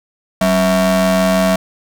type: ring-modulated tone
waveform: 45% pulse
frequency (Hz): 232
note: A#3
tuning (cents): -8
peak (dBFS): -8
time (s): 0.41-1.56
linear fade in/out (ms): 5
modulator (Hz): 421
effects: none